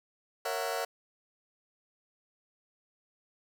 sawtooth chord, F# dominant seventh, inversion first, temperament just, 462.5 / 555 / 666 / 740 Hz, A#4 / C#5 / E5 / F#5, -14 / +2 / +18 / 0 cents, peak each -33 dBFS, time 0.45-0.85 s, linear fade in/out 5 ms, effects none

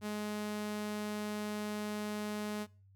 sawtooth tone, 210 Hz, G#3, 19 cents sharp, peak -32 dBFS, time 0.01-2.67 s, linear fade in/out 50 ms, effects noise-tail reverb RT60 0.4 s tail -23 dB re dry + added 97 Hz sine -59 dBFS peak until 2.95 s

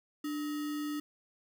sine tone with sample-and-hold, 296.7 Hz, D4, 18 cents sharp, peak -33 dBFS, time 0.24-1 s, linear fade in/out 5 ms, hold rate 1575 Hz, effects none

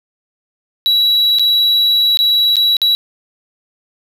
triangle tone with dropouts, 3907 Hz, B7, 19 cents flat, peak -8 dBFS, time 0.86-2.95 s, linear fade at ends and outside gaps 0 ms, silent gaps 1.386-1.395 / 2.172-2.19 / 2.557-2.567 / 2.768-2.817 s, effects none

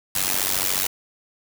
white noise with amplitude modulation, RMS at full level -19 dBFS, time 0.15-0.87 s, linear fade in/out 5 ms, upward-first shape sine, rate 94.2 Hz, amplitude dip 95%, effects none

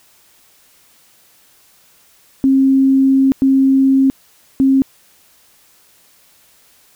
sine tone bursts at uneven times, 268.3 Hz, C4, 44 cents sharp, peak -8 dBFS, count 3, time 2.44-3.32 / 3.42-4.1 / 4.6-4.82 s, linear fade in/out 0 ms, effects white hiss -51 dBFS RMS until 6.95 s

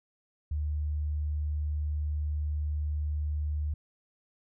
sine tone, 75 Hz, D2, 37 cents sharp, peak -28 dBFS, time 0.51-3.74 s, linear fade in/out 5 ms, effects none

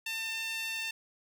sawtooth tone with high-pass filter, 898 Hz, A5, 35 cents sharp, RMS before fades -36 dBFS, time 0.06-0.91 s, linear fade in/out 5 ms, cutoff 2500 Hz, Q 2.8, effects none

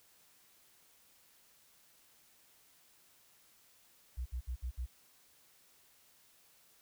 sine tone bursts, 62.1 Hz, B1, 10 cents sharp, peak -34 dBFS, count 5, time 4.17-4.863 s, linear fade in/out 20 ms, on 89 ms, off 62 ms, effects tanh soft clip ceiling -32 dBFS + white hiss -66 dBFS RMS until 6.81 s

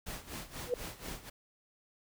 pink noise with tremolo, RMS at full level -41 dBFS, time 0.06-1.3 s, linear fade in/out 10 ms, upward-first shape sine, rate 4.1 Hz, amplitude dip 80%
sine tone with exponential growth, 490.2 Hz, B4, 13 cents flat, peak -24 dBFS, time 0.64-0.74 s, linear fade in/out 2 ms, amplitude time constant 21 ms
effects none

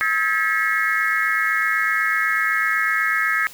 sine tone cluster, 1288 / 1612 / 1720 / 1929 / 2170 Hz, E6 / G6 / A6 / B6 / C#7, -41 / +48 / -40 / -41 / -37 cents, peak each -24 dBFS, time 0.01-3.47 s, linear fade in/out 0 ms, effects white hiss -42 dBFS RMS until 3.53 s

